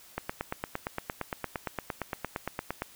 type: click train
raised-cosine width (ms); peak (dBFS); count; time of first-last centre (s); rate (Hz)
0.5; -16; 24; 0.18-2.821; 8.71
effects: white hiss -54 dBFS RMS until 2.95 s